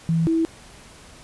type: tone pair in turn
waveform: sine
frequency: 164.4 / 326.6 Hz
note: E3 / E4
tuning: -4 / -16 cents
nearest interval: octave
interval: 1188 cents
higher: second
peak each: -17 dBFS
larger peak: neither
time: 0.09-0.27 / 0.27-0.45 s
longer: neither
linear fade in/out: 0 ms
effects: pink hiss -46 dBFS RMS until 1.23 s + resampled to 24000 Hz